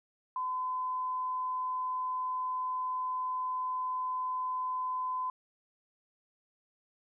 sine tone, 1017 Hz, C6, 50 cents flat, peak -31 dBFS, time 0.36-5.3 s, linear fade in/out 2 ms, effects none

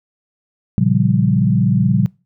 sine chord, G half-diminished seventh, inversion first, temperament equal, 116.54 / 138.59 / 174.61 / 196 Hz, Bb2 / Db3 / F3 / G3, 0 / 0 / 0 / 0 cents, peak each -17 dBFS, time 0.78-2.06 s, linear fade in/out 0 ms, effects noise-tail reverb RT60 0.3 s tail -24 dB re dry

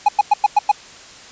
triangle tone bursts, 830.6 Hz, G#5, in tune, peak -6 dBFS, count 6, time 0.06-0.716 s, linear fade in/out 5 ms, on 26 ms, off 100 ms, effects white hiss -40 dBFS RMS until 1.31 s + resampled to 16000 Hz

